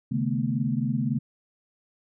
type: tone cluster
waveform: sine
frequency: 134.4 / 152.2 / 217.5 / 241.3 Hz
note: C3 / D#3 / A3 / B3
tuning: +47 / -38 / -20 / -40 cents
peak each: -28 / -31 / -28 / -29 dBFS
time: 0.11-1.19 s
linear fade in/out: 10 ms
effects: none